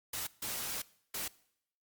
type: noise bursts at uneven times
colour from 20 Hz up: white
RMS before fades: -38 dBFS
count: 3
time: 0.13-0.27 / 0.42-0.82 / 1.14-1.28 s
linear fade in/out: 5 ms
effects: noise-tail reverb RT60 0.7 s tail -21 dB re dry + Opus 48 kbps